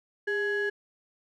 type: ring-modulated tone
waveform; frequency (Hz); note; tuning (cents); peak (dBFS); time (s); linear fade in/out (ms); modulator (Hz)
triangle; 633; D#5; +30; -21; 0.27-0.7; 10; 1040
effects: none